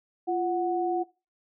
sine tone pair together, 346.1 / 738 Hz, F4 / F#5, -16 / -5 cents, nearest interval octave + minor second, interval 1311 cents, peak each -27 dBFS, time 0.27-1.04 s, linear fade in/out 20 ms, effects noise-tail reverb RT60 0.3 s tail -21 dB re dry

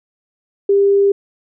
sine tone, 398.8 Hz, G4, 30 cents sharp, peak -9 dBFS, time 0.69-1.12 s, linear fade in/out 5 ms, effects none

